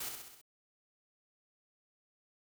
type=noise with echo; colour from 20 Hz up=white; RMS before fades=-40 dBFS; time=0-0.09 s; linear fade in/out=5 ms; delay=65 ms; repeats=5; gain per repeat=-4 dB; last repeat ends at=0.415 s; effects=none